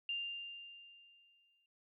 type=tone with exponential decay; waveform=sine; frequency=2794 Hz; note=F7; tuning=in tune; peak=-35 dBFS; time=0.09-1.66 s; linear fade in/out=2 ms; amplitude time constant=340 ms; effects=none